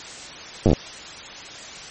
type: slowing click train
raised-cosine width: 2 ms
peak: -3 dBFS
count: 7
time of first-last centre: 0.66-0.731 s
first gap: 9 ms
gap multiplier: 1.11
effects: white hiss -37 dBFS RMS until 1.9 s + MP3 32 kbps